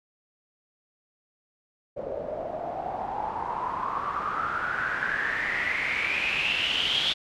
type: noise with low-pass filter sweep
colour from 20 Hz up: white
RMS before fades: -29 dBFS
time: 1.96-7.14 s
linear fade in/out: 20 ms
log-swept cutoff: 540 to 3400 Hz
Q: 9
effects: none